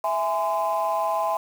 sine chord, E augmented, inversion none, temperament equal with one note detuned, 659.3 / 830.6 / 1027.9 Hz, E5 / G#5 / B#5, 0 / 0 / -31 cents, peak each -25 dBFS, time 0.04-1.37 s, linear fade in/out 2 ms, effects tanh soft clip ceiling -15 dBFS + 7-bit

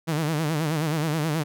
sawtooth tone with vibrato, 155.56 Hz, D#3, in tune, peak -19 dBFS, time 0.07-1.44 s, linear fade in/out 20 ms, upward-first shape sine, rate 9.4 Hz, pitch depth 110 cents each way, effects none

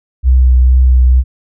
sine tone with vibrato, 63.3 Hz, B1, 43 cents sharp, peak -4 dBFS, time 0.23-1.24 s, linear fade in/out 50 ms, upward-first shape triangle, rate 2.2 Hz, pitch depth 22 cents each way, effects none

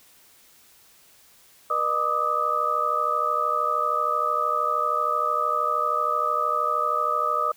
sine tone cluster, 483.9 / 605 / 1191 / 1264 Hz, B4 / D#5 / D6 / D#6, -35 / -49 / +24 / +27 cents, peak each -33 / -30 / -25 / -24 dBFS, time 1.7-7.52 s, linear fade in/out 5 ms, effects white hiss -55 dBFS RMS until 7.56 s

